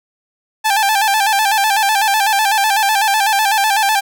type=tone with vibrato; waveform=sawtooth; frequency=830.6 Hz; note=G#5; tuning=in tune; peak=-8 dBFS; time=0.64-4.01 s; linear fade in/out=20 ms; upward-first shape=square; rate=8 Hz; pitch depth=82 cents each way; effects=none